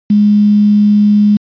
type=tone with quantisation; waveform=sine; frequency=207.7 Hz; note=G#3; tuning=in tune; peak=-5 dBFS; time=0.1-1.37 s; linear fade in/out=5 ms; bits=5; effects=resampled to 11025 Hz